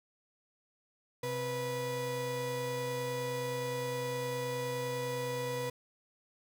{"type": "tone pair together", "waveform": "35% pulse", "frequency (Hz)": [130.1, 490.7], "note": ["C3", "B4"], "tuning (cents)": [-9, -11], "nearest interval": "octave + major seventh", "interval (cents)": 2298, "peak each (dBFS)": [-38, -33], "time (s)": [1.23, 5.7], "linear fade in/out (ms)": 5, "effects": []}